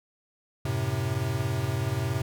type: chord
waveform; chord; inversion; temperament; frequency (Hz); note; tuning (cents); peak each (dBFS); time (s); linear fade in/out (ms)
square; F# diminished; none; equal with one note detuned; 92.5 / 109.68 / 130.81; F#2 / A2 / C3; 0 / -5 / 0; -34 / -31 / -30; 0.65-2.22; 5
effects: none